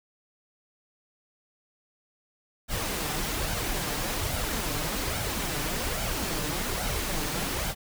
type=noise with flanger; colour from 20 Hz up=pink; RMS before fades=-30 dBFS; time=2.68-7.75 s; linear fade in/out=50 ms; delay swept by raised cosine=1.3 to 6.8 ms; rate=1.2 Hz; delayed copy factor=+0.55; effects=none